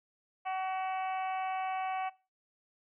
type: harmonic tone with a mistuned harmonic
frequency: 377 Hz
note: F#4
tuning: 32 cents sharp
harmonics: 2 / 3 / 4 / 5 / 6 / 7 / 8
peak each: -33 / -41 / -49 / -51 / -46 / -49 / -55 dBFS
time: 0.45-2.1 s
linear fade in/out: 20 ms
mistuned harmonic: 8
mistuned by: -34 cents
effects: noise-tail reverb RT60 0.3 s tail -20 dB re dry